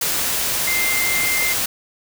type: tone in noise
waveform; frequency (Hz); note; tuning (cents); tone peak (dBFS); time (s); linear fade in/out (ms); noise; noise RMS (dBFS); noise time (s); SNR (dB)
sine; 2093; C7; 0; -20; 0.67-1.53; 5; white; -21; 0.01-1.66; -2
effects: none